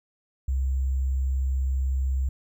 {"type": "tone with sample-and-hold", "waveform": "sine", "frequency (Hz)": 66.1, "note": "C2", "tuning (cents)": 18, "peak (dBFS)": -22, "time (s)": [0.48, 2.29], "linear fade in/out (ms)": 5, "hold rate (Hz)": 7350, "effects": []}